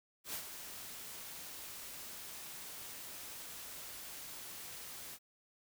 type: noise with ADSR envelope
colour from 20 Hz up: white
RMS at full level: -40 dBFS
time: 0.24-5.19 s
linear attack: 100 ms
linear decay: 80 ms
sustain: -8 dB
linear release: 58 ms
effects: none